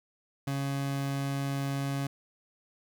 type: tone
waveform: 30% pulse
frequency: 138.59 Hz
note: C#3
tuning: in tune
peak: -27 dBFS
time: 0.47-2.07 s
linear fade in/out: 5 ms
effects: none